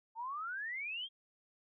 sine exponential sweep, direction up, 880 to 3300 Hz, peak -38 dBFS, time 0.15-1.09 s, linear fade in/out 50 ms, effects none

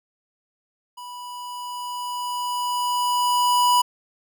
square tone with level ramp, 982 Hz, B5, 10 cents flat, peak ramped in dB -36 to -15 dBFS, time 0.97-3.82 s, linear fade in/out 10 ms, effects none

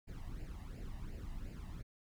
brown noise with flanger, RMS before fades -45 dBFS, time 0.07-1.83 s, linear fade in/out 20 ms, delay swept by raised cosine 0.41 to 1.07 ms, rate 2.8 Hz, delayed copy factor +0.7, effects none

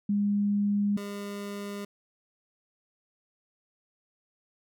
sine / 25% pulse tone pair in turn, 203.9 / 202.6 Hz, G#3 / G#3, -32 / -43 cents, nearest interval unison, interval 11 cents, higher first, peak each -23 / -31 dBFS, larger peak first, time 0.09-0.97 / 0.97-1.85 s, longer neither, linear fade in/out 5 ms, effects none

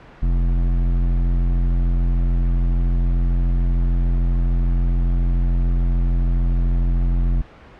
triangle tone with hard clipping, 43.42 Hz, F1, 9 cents flat, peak -17 dBFS, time 0.22-7.42 s, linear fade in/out 10 ms, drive 15 dB, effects pink hiss -43 dBFS RMS until 7.79 s + low-pass 2000 Hz 12 dB/octave

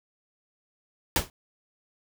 pink noise with exponential decay, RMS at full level -18 dBFS, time 1.16-1.3 s, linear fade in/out 1 ms, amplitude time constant 29 ms, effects none

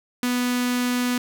sawtooth tone with notch filter, 246.9 Hz, B3, in tune, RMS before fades -23 dBFS, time 0.23-1.18 s, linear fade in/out 2 ms, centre 610 Hz, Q 0.78, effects none

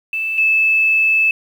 sine tone pair in turn, 2637 / 2619 Hz, E7 / E7, 0 / -12 cents, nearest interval unison, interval 12 cents, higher first, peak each -18 / -11 dBFS, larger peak second, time 0.13-0.38 / 0.38-1.31 s, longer second, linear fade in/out 2 ms, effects 7-bit

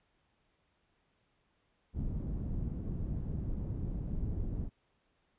pink low-pass noise, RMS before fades -36 dBFS, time 1.93-4.7 s, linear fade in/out 50 ms, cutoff 200 Hz, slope 12 dB/octave, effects pink hiss -75 dBFS RMS until 5.38 s + resampled to 8000 Hz

